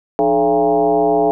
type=tone with frequency modulation; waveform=sine; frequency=554.4 Hz; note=C#5; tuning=in tune; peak=-11 dBFS; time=0.19-1.31 s; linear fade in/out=0 ms; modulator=127 Hz; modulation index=2; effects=none